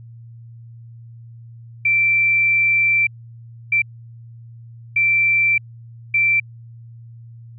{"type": "tone bursts at uneven times", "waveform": "sine", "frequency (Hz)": 2344, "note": "D7", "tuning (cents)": -4, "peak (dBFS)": -13, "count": 4, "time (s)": [[1.85, 3.07], [3.72, 3.82], [4.96, 5.58], [6.14, 6.4]], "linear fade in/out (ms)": 5, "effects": ["added 116 Hz sine -37 dBFS peak until 7.58 s"]}